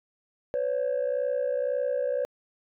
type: tone pair together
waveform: sine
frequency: 505.1 / 567 Hz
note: B4 / C#5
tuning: +39 / +39 cents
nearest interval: major second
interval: 200 cents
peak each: -26 dBFS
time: 0.54-2.25 s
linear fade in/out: 0 ms
effects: tanh soft clip ceiling -21 dBFS